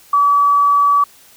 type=tone; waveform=sine; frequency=1145 Hz; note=D6; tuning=44 cents flat; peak=-9 dBFS; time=0.13-1.04 s; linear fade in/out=5 ms; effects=white hiss -46 dBFS RMS until 1.36 s